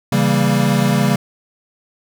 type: chord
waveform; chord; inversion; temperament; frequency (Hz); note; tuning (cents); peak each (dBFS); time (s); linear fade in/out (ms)
square; C# diminished seventh; none; equal with one note detuned; 137.87 / 164.81 / 196 / 233.1; C#3 / E3 / G3 / Bb3; -9 / 0 / 0 / 0; -18 / -22 / -18 / -20; 0.12-1.16; 5
effects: none